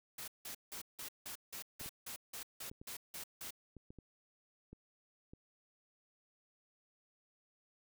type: noise bursts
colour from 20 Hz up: white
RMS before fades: -46 dBFS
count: 13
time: 0.18-3.507 s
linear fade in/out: 5 ms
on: 99 ms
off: 170 ms
type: clicks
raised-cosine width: 3 ms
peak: -39 dBFS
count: 9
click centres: 1.812 / 1.861 / 2.715 / 2.815 / 3.767 / 3.905 / 3.987 / 4.73 / 5.335 s
effects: none